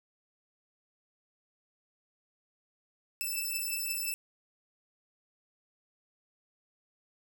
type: beating tone pair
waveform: 5% pulse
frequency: 2637 / 2642.7 Hz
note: E7 / E7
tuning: 0 / +4 cents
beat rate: 5.7 Hz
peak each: -26 / -26 dBFS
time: 3.21-4.14 s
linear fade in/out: 0 ms
effects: none